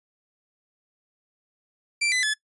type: tone with pitch steps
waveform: sawtooth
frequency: 2349 / 2010 / 1719.6 Hz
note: D7 / B6 / A6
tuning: 0 / +30 / -40 cents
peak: -18 dBFS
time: 2.01-2.34 s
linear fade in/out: 10 ms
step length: 110 ms
effects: noise-tail reverb RT60 0.1 s tail -22 dB re dry + resampled to 24000 Hz